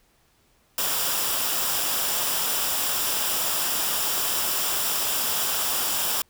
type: noise with comb filter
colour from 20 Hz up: white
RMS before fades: -25 dBFS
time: 0.78-6.22 s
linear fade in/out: 2 ms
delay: 0.47 ms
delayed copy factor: -0.5
effects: pink hiss -63 dBFS RMS until 6.29 s